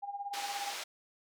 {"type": "tone with tremolo", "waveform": "sine", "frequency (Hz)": 806, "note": "G5", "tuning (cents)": 48, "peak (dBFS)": -34, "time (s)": [0.02, 0.74], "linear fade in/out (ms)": 20, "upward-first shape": "sine", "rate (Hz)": 17, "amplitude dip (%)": 75}
{"type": "band-pass noise", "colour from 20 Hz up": "white", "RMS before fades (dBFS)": -41, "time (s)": [0.33, 0.84], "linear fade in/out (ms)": 10, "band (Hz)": [540, 5300], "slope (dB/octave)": 12}
{"effects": []}